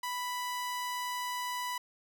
sawtooth tone, 989 Hz, B5, 2 cents sharp, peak -30 dBFS, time 0.03-1.78 s, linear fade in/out 5 ms, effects none

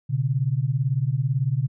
sine beating tone pair, 123.5 / 141.5 Hz, B2 / C#3, 0 / +36 cents, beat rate 18 Hz, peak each -23 dBFS, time 0.09-1.68 s, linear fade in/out 20 ms, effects none

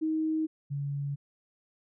sine tone pair in turn, 315.3 / 141.67 Hz, D#4 / C#3, +23 / +38 cents, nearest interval octave + major second, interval 1385 cents, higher first, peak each -26 / -30 dBFS, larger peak first, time 0.01-0.47 / 0.7-1.16 s, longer neither, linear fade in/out 20 ms, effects none

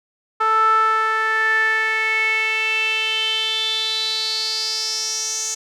sawtooth tone with band-pass filter sweep, 440.3 Hz, A4, 1 cent sharp, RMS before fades -20 dBFS, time 0.4-5.55 s, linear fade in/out 10 ms, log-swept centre 1200 to 6500 Hz, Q 6.8, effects none

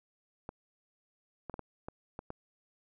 clicks, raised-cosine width 1 ms, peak -26 dBFS, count 7, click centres 0.491 / 1.497 / 1.541 / 1.593 / 1.885 / 2.191 / 2.304 s, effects none

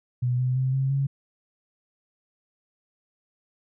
sine tone with pitch steps, 123.8 / 127.13 / 130.56 / 134.07 / 137.68 Hz, B2 / C3 / C3 / C3 / C#3, +5 / -49 / -3 / +43 / -11 cents, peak -21 dBFS, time 0.22-1.07 s, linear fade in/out 10 ms, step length 170 ms, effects none

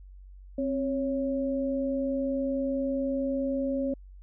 sine tone pair together, 265.1 / 554.4 Hz, C4 / C#5, +23 / 0 cents, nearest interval octave + minor second, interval 1277 cents, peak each -28 / -30 dBFS, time 0.58-3.94 s, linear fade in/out 5 ms, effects added 47 Hz sine -45 dBFS peak until 4.22 s

